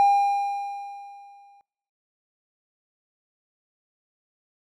triangle tone with exponential decay, 804 Hz, G5, 44 cents sharp, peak -11 dBFS, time 0-1.61 s, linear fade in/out 0 ms, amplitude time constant 350 ms, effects noise-tail reverb RT60 1.0 s tail -25 dB re dry + tanh soft clip ceiling -9 dBFS

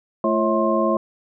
sine tone cluster, 219.7 / 341.8 / 547 / 648 / 1060 Hz, A3 / F4 / C#5 / E5 / C6, -2 / -37 / -23 / -30 / +22 cents, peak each -23 dBFS, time 0.24-0.97 s, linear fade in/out 2 ms, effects none

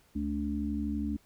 harmonic tone, 72.3 Hz, D2, 27 cents flat, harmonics 1 / 3 / 4, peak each -36 / -33 / -34 dBFS, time 0.15-1.17 s, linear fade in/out 10 ms, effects pink hiss -65 dBFS RMS until 1.25 s

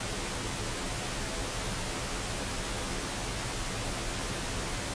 pink noise with comb filter, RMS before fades -34 dBFS, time 0-4.94 s, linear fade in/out 5 ms, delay 13 ms, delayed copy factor -0.6, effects resampled to 22050 Hz

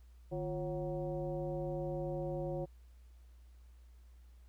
sine tone with frequency modulation, 349.2 Hz, F4, in tune, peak -35 dBFS, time 0.31-2.66 s, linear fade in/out 20 ms, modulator 197 Hz, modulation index 1.5, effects added 60 Hz sine -55 dBFS peak until 4.48 s + pink hiss -74 dBFS RMS until 4.48 s

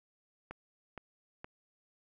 click train, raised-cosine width 0.5 ms, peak -28 dBFS, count 3, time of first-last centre 0.51-1.445 s, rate 2.14 Hz, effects none

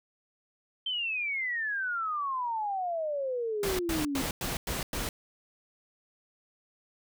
sine exponential sweep, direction down, 3141 to 261.6 Hz, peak -29 dBFS, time 0.86-4.22 s, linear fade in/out 5 ms
pink noise bursts, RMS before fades -33 dBFS, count 6, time 3.63-5.09 s, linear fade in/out 2 ms, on 160 ms, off 100 ms
effects none

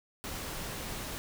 pink noise, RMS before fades -39 dBFS, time 0.24-1.18 s, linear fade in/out 0 ms, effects none

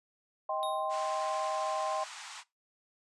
sine chord, C minor, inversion first, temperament just, 627.9 / 784.9 / 1046.5 Hz, Eb5 / G5 / C6, +16 / +2 / 0 cents, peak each -35 dBFS, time 0.49-2.04 s, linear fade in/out 5 ms
square tone with exponential decay, 3730 Hz, A#7, in tune, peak -37 dBFS, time 0.63-1.04 s, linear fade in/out 0 ms, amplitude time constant 87 ms
pink band-pass noise, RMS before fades -46 dBFS, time 0.89-2.44 s, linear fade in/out 50 ms, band 820 to 8700 Hz, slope 48 dB/octave
effects noise-tail reverb RT60 0.2 s tail -20 dB re dry + resampled to 32000 Hz

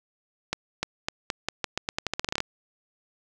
accelerating click train, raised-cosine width 0.2 ms, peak -9 dBFS, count 18, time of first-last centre 0.53-2.404 s, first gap 300 ms, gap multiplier 0.85, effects none

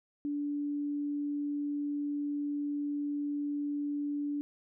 sine tone, 290 Hz, D4, 22 cents flat, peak -31 dBFS, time 0.25-4.41 s, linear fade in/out 0 ms, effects none

